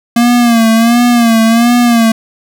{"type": "tone with vibrato", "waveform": "square", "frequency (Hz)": 233.1, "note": "A#3", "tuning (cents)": 0, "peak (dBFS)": -6, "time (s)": [0.16, 2.12], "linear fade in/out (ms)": 5, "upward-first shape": "sine", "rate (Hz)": 1.4, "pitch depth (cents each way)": 70, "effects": []}